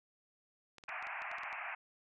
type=clicks; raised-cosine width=0.2 ms; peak=-35 dBFS; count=10; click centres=0.783 / 0.838 / 0.892 / 1.026 / 1.07 / 1.22 / 1.315 / 1.384 / 1.434 / 1.528 s
type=band-pass noise; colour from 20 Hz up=white; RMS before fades=-43 dBFS; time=0.88-1.75 s; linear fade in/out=5 ms; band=640 to 2600 Hz; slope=96 dB/octave
effects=none